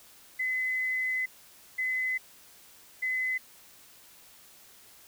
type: tone bursts at uneven times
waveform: sine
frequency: 2028 Hz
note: B6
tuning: 45 cents sharp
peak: -27 dBFS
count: 3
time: 0.39-1.26 / 1.78-2.18 / 3.02-3.38 s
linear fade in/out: 10 ms
effects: white hiss -55 dBFS RMS until 5.07 s